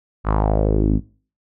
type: tone with low-pass filter sweep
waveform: sawtooth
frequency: 52.5 Hz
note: G#1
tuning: 19 cents sharp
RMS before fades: -17 dBFS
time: 0.24-1.01 s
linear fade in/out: 50 ms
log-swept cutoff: 1300 to 230 Hz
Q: 3.3
effects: noise-tail reverb RT60 0.4 s tail -21 dB re dry